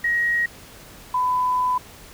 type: tone pair in turn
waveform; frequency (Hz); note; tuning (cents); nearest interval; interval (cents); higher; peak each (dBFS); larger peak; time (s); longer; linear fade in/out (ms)
sine; 1891 / 1001.7; A#6 / B5; +24 / +24; major seventh; 1100; first; -18; neither; 0.04-0.46 / 1.14-1.78; second; 5
effects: pink hiss -44 dBFS RMS until 2.13 s